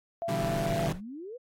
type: tone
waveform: sine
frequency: 675 Hz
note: E5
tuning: 41 cents sharp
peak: -30 dBFS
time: 0.22-0.88 s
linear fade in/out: 0 ms
type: chord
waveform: sawtooth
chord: E minor seventh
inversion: second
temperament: equal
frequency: 123.47 / 146.83 / 164.81 / 196 Hz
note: B2 / D3 / E3 / G3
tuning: 0 / 0 / 0 / 0 cents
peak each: -31 dBFS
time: 0.28-0.93 s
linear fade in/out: 10 ms
type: noise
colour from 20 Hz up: brown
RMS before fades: -41 dBFS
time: 0.37-1.01 s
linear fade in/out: 50 ms
type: exponential sweep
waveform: sine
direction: up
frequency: 92.5 to 521 Hz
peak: -38 dBFS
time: 0.7-1.38 s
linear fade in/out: 20 ms
effects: AAC 48 kbps